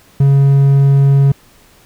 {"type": "tone", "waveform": "triangle", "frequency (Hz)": 138.59, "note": "C#3", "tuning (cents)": 0, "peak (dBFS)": -4, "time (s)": [0.2, 1.32], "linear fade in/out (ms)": 5, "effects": ["pink hiss -47 dBFS RMS until 1.85 s"]}